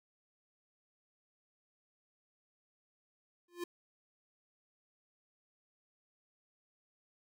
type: tone with exponential growth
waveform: square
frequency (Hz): 349.2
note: F4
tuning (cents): 0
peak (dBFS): -35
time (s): 3.48-3.64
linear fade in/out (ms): 5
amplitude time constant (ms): 33
effects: none